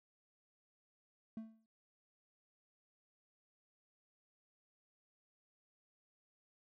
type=tone with exponential decay; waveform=triangle; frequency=222.1 Hz; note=A3; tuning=16 cents sharp; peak=-38 dBFS; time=1.37-1.66 s; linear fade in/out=2 ms; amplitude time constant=62 ms; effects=none